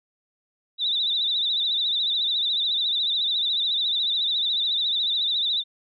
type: tone with vibrato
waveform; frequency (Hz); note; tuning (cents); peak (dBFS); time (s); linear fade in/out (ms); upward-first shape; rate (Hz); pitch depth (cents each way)
sine; 3729; A#7; 0; -21; 0.78-5.64; 50; sine; 14; 100
effects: none